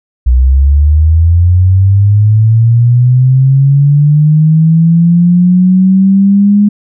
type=linear sweep; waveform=sine; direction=up; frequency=60.5 to 207.2 Hz; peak=-3 dBFS; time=0.26-6.69 s; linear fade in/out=10 ms; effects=none